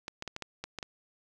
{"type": "clicks", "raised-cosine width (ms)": 0.2, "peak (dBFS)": -20, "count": 8, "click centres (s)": [0.081, 0.224, 0.277, 0.364, 0.423, 0.64, 0.787, 0.828], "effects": []}